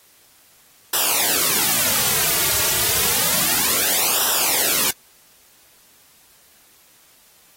white noise with flanger, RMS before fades -19 dBFS, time 0.93-4.91 s, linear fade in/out 5 ms, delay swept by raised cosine 0.45 to 3.95 ms, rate 0.3 Hz, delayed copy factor -0.85, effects white hiss -53 dBFS RMS until 7.56 s + AAC 48 kbps

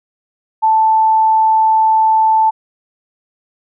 sine tone, 880 Hz, A5, in tune, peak -8 dBFS, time 0.62-2.51 s, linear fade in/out 20 ms, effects none

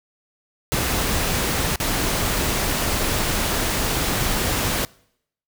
pink noise with dropouts, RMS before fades -22 dBFS, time 0.72-4.85 s, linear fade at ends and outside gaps 0 ms, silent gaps 1.758-1.801 s, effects noise-tail reverb RT60 0.7 s tail -24 dB re dry

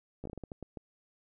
slowing click train, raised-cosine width 2 ms, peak -28 dBFS, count 10, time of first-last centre 0.24-0.772 s, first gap 14 ms, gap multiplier 1.34, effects none

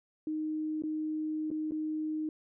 sine tone with dropouts, 310 Hz, D#4, 6 cents flat, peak -31 dBFS, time 0.27-2.29 s, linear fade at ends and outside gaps 2 ms, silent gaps 0.822-0.836 / 1.504-1.513 / 1.71-1.719 s, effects none

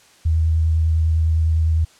sine tone with vibrato, 80.3 Hz, E2, 45 cents flat, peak -14 dBFS, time 0.25-1.85 s, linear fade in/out 10 ms, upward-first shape square, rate 9.9 Hz, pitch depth 14 cents each way, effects white hiss -51 dBFS RMS until 1.99 s + low-pass 8000 Hz 12 dB/octave

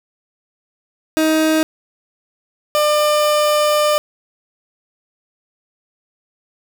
30% pulse tone pair in turn, 314.9 / 598.6 Hz, D#4 / D5, +21 / +33 cents, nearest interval major seventh, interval 1112 cents, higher second, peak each -10 dBFS, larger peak neither, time 1.17-1.63 / 2.75-3.98 s, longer second, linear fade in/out 0 ms, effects 8-bit

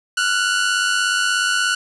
sawtooth tone pair together, 1383.2 / 1480 Hz, F6 / F#6, -17 / 0 cents, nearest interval minor second, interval 117 cents, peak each -19 / -14 dBFS, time 0.17-1.75 s, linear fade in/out 5 ms, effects resampled to 24000 Hz + 7-bit

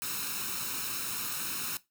white noise with comb filter, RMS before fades -35 dBFS, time 0.02-1.77 s, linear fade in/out 0 ms, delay 0.75 ms, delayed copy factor +0.65, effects noise-tail reverb RT60 0.2 s tail -18 dB re dry + high-pass 100 Hz 12 dB/octave

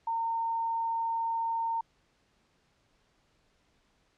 sine tone, 914 Hz, A#5, 34 cents flat, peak -28 dBFS, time 0.07-1.81 s, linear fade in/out 5 ms, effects pink hiss -70 dBFS RMS until 4.17 s + low-pass 6000 Hz 12 dB/octave

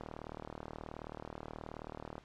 click train, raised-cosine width 1 ms, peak -29 dBFS, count 85, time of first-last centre 0.01-2.181 s, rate 38.7 Hz, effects pink hiss -62 dBFS RMS until 2.24 s + low-pass 4000 Hz 12 dB/octave

